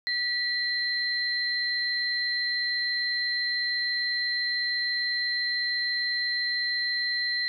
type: tone pair together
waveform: sine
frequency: 1949 / 4114 Hz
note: B6 / C8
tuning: -23 / -30 cents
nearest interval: octave + minor second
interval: 1293 cents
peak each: -28 dBFS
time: 0.07-7.48 s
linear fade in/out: 0 ms
effects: 10-bit